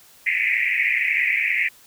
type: band-pass noise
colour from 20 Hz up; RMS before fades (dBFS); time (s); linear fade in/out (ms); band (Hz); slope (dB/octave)
pink; -21; 0.26-1.69; 10; 1900 to 2500; 96
effects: white hiss -51 dBFS RMS until 1.86 s